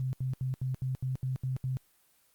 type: tone bursts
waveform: sine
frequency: 130 Hz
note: C3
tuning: 11 cents flat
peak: -29 dBFS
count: 9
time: 0-1.77 s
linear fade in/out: 0 ms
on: 130 ms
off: 75 ms
effects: white hiss -67 dBFS RMS until 2.34 s + Opus 24 kbps